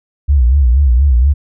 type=tone with vibrato; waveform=sine; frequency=65.41 Hz; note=C2; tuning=in tune; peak=-6 dBFS; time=0.28-1.34 s; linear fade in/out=20 ms; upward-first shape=sine; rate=4.2 Hz; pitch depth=180 cents each way; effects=none